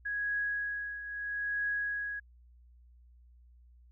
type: tone with tremolo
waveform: sine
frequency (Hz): 1661.2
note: G#6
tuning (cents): 0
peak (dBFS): -29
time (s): 0.05-2.2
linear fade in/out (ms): 10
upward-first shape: triangle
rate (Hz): 0.77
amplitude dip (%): 70
effects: added 60 Hz sine -56 dBFS peak until 3.91 s